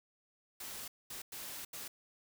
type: noise bursts at uneven times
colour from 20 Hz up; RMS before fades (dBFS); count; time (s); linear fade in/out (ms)
white; -45; 4; 0.6-0.88 / 1.1-1.22 / 1.32-1.65 / 1.73-1.88; 5
effects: none